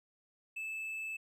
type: tone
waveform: triangle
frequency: 2623 Hz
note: E7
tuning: 9 cents flat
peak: -36 dBFS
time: 0.56-1.17 s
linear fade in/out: 10 ms
effects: none